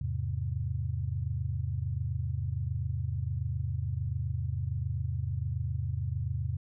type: chord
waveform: sine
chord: E augmented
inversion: none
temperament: equal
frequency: 82.41 / 103.83 / 130.81 Hz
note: E2 / G#2 / B#2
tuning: 0 / 0 / 0 cents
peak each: -34 dBFS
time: 0.01-6.57 s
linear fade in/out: 5 ms
effects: none